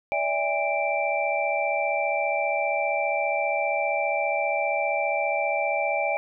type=tone cluster; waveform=sine; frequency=578 / 653 / 812 / 2344 Hz; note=D5 / E5 / G#5 / D7; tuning=-28 / -17 / -39 / -4 cents; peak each=-28 dBFS; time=0.12-6.17 s; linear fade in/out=0 ms; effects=none